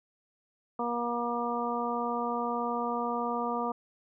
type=harmonic tone; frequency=238.4 Hz; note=A#3; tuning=39 cents sharp; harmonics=1 / 2 / 3 / 4 / 5; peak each=-35 / -35 / -35 / -35 / -35 dBFS; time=0.79-3.72 s; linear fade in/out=5 ms; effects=none